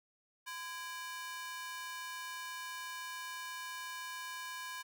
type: ring-modulated tone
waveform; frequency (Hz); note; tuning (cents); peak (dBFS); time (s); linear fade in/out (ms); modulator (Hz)
sawtooth; 1333; E6; +19; -35; 0.46-4.83; 20; 313
effects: none